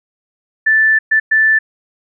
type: tone bursts at uneven times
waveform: sine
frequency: 1760 Hz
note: A6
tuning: in tune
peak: -8 dBFS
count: 3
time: 0.66-0.99 / 1.11-1.2 / 1.31-1.59 s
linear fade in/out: 10 ms
effects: none